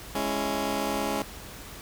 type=chord; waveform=15% pulse; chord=C# minor; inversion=second; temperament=just; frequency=207.9 / 277.2 / 332.6 Hz; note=G#3 / C#4 / E4; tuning=+2 / 0 / +16 cents; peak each=-25 / -24 / -28 dBFS; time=0.15-1.22 s; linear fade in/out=2 ms; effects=added 50 Hz sine -51 dBFS peak until 1.81 s + pink hiss -43 dBFS RMS until 1.81 s